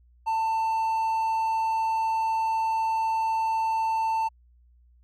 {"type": "tone", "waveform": "triangle", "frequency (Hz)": 892, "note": "A5", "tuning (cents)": 23, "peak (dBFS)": -21, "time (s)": [0.26, 4.29], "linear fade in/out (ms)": 20, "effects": ["added 60 Hz sine -55 dBFS peak until 5.03 s"]}